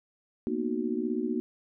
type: chord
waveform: sine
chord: B major seventh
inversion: third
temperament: just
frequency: 231.5 / 246.9 / 308.7 / 370.4 Hz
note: A#3 / B3 / D#4 / F#4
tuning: -12 / 0 / -14 / +2 cents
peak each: -33 dBFS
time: 0.47-1.4 s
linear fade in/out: 0 ms
effects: none